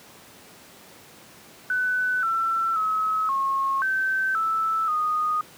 sine tone with pitch steps, 1501 / 1341 / 1284 / 1085 / 1545 / 1316 / 1237 Hz, F#6 / E6 / E6 / C#6 / G6 / E6 / D#6, +24 / +29 / -46 / -37 / -26 / -3 / -10 cents, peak -21 dBFS, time 1.7-5.41 s, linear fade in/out 2 ms, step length 530 ms, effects pink hiss -48 dBFS RMS until 5.57 s + high-pass 150 Hz 12 dB/octave

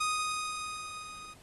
sawtooth tone with level ramp, 1244.5 Hz, D#6, in tune, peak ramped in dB -24 to -43 dBFS, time 0-1.34 s, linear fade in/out 10 ms, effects pink hiss -58 dBFS RMS until 1.42 s + AAC 32 kbps

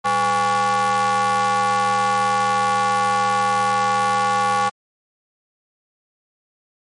square ring-modulated tone, 155.56 Hz, D#3, in tune, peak -14 dBFS, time 0.04-4.7 s, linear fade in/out 20 ms, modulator 973 Hz, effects MP3 48 kbps

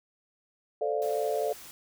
sine chord, D minor seventh, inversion second, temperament equal, 440 / 523.3 / 587.3 / 698.5 Hz, A4 / C5 / D5 / F5, 0 / 0 / 0 / 0 cents, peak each -30 / -35 / -31 / -33 dBFS, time 0.81-1.53 s, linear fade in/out 5 ms
white noise, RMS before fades -47 dBFS, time 1.02-1.71 s, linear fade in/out 0 ms
effects none

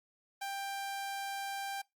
sawtooth tone, 790 Hz, G5, 13 cents sharp, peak -33 dBFS, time 0.41-1.82 s, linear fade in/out 10 ms, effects noise-tail reverb RT60 0.2 s tail -24 dB re dry + Opus 48 kbps

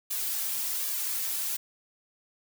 blue noise with flanger, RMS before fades -31 dBFS, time 0.1-1.57 s, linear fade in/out 10 ms, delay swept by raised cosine 1.7 to 3.9 ms, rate 1.3 Hz, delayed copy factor +0.9, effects none

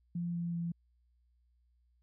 sine tone with pitch steps, 172.6 / 171.21 / 169.83 Hz, F3 / F3 / F3, -20 / -34 / -48 cents, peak -33 dBFS, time 0.15-0.72 s, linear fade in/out 5 ms, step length 190 ms, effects added 60 Hz sine -68 dBFS peak until 2.02 s

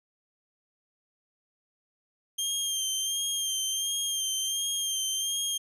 20% pulse tone with vibrato, 3183 Hz, G7, 26 cents sharp, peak -22 dBFS, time 2.38-5.58 s, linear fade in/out 10 ms, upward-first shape sine, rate 1.4 Hz, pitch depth 37 cents each way, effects none

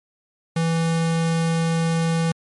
square tone, 164.81 Hz, E3, in tune, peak -19 dBFS, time 0.56-2.32 s, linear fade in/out 5 ms, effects MP3 48 kbps

